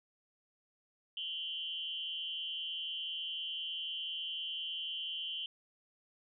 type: tone with amplitude modulation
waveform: sine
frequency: 3067 Hz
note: G7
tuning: 38 cents flat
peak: -33 dBFS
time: 1.17-5.46 s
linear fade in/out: 2 ms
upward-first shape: sine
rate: 250 Hz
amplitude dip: 90%
effects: none